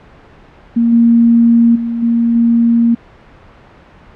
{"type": "tone with level steps", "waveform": "sine", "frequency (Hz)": 233.1, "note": "A#3", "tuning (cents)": 0, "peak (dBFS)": [-8, -5, -15, -9, -7], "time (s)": [0.76, 2.95], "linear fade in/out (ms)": 10, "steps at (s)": [0.92, 1.75, 2.02, 2.35], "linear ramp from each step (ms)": 10, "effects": ["pink hiss -41 dBFS RMS until 4.15 s", "low-pass 2000 Hz 12 dB/octave"]}